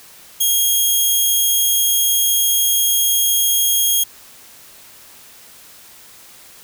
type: tone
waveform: 5% pulse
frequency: 3259 Hz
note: G#7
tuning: 33 cents flat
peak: -5 dBFS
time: 0.4-4.04 s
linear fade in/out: 10 ms
effects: white hiss -43 dBFS RMS until 6.63 s